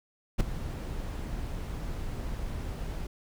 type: noise with ADSR envelope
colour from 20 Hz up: brown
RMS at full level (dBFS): -20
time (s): 0.38-3.07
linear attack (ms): 26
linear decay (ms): 4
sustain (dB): -15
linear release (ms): 5
effects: none